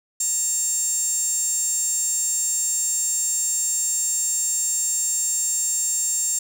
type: tone with high-pass filter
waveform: sawtooth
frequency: 920 Hz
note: A#5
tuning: 23 cents flat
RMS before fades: -23 dBFS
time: 0.2-6.39 s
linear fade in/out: 5 ms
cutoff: 7400 Hz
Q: 10
effects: 9-bit